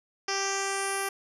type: tone with low-pass filter sweep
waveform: 10% pulse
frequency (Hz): 392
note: G4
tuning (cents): 0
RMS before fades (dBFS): -30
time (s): 0.28-1.09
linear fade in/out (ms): 5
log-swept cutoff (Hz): 5200 to 12000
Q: 3.9
effects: none